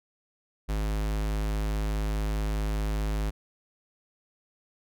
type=tone; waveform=square; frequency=52.4 Hz; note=G#1; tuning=16 cents sharp; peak=-27 dBFS; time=0.68-3.31 s; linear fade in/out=20 ms; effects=none